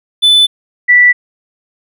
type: tone pair in turn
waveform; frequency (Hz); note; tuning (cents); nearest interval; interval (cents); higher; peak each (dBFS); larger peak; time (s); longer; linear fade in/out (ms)
triangle / sine; 3501 / 1964.9; A7 / B6; -9 / -9; minor seventh; 1000; first; -3; neither; 0.22-0.47 / 0.88-1.13; neither; 20
effects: none